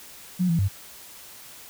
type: tone with pitch steps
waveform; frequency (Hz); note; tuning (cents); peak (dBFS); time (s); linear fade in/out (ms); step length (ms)
sine; 181.4 / 166.9 / 97.9; F#3 / E3 / G2; -34 / +22 / -2; -19; 0.39-0.687; 20; 99
effects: white hiss -45 dBFS RMS until 1.69 s